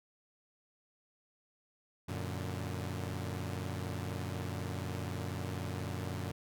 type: chord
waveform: sawtooth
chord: Gb augmented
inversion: none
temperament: equal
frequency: 92.5 / 116.54 / 146.83 Hz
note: Gb2 / Bb2 / D3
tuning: 0 / 0 / 0 cents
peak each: -35 / -38 / -39 dBFS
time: 2.08-6.32 s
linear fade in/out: 10 ms
effects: none